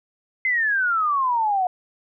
sine exponential sweep, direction down, 2093 to 716 Hz, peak -18 dBFS, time 0.45-1.67 s, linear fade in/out 2 ms, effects none

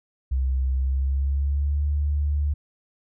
sine tone with pitch glide, 65.41 to 73 Hz, C2 to D2, 0 to -10 cents, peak -20 dBFS, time 0.31-2.54 s, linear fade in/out 10 ms, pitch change +190 cents, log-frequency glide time 0.76-1.84 s, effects none

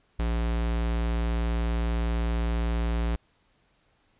square tone, 57.6 Hz, A#1, 20 cents flat, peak -25 dBFS, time 0.19-3.16 s, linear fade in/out 5 ms, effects pink hiss -67 dBFS RMS until 4.19 s + resampled to 8000 Hz

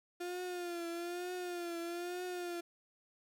35% pulse tone with vibrato, 350 Hz, F4, 4 cents sharp, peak -37 dBFS, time 0.2-2.61 s, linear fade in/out 10 ms, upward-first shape triangle, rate 1.1 Hz, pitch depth 69 cents each way, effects none

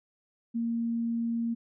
sine tone, 231.9 Hz, A#3, 9 cents flat, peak -27 dBFS, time 0.54-1.55 s, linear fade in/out 20 ms, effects none

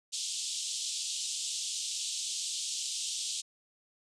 white band-pass noise, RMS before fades -36 dBFS, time 0.12-3.42 s, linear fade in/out 20 ms, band 3000 to 8500 Hz, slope 48 dB/octave, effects none

